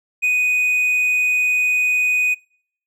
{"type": "tone", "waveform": "triangle", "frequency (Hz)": 2489, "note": "D#7", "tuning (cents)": 0, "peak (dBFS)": -13, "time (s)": [0.22, 2.35], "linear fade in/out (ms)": 20, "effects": ["noise-tail reverb RT60 0.6 s tail -26 dB re dry"]}